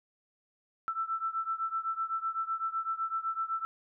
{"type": "beating tone pair", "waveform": "sine", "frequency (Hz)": [1326, 1333.9], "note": ["E6", "E6"], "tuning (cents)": [10, 20], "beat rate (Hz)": 7.9, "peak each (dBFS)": [-33, -35], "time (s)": [0.88, 3.65], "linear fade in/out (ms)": 0, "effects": []}